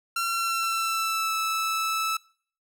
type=tone with pitch glide; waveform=sawtooth; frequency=1364 to 1311.5 Hz; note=F6 to E6; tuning=-41 to -9 cents; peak=-21 dBFS; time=0.16-2.17 s; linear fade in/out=5 ms; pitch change=-68 cents; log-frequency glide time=0.28-1.35 s; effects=noise-tail reverb RT60 0.5 s tail -23 dB re dry